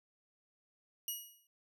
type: tone with exponential decay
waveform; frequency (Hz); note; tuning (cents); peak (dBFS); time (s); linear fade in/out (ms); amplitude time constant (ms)
5% pulse; 2900; F#7; -35; -26; 1.08-1.47; 2; 84
effects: none